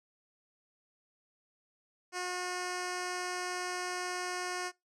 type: tone with low-pass filter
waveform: 10% pulse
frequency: 361.1 Hz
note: F#4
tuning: 42 cents flat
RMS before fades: -37 dBFS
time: 2.12-4.72 s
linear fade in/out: 50 ms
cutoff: 7400 Hz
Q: 2.1
effects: noise-tail reverb RT60 0.2 s tail -23 dB re dry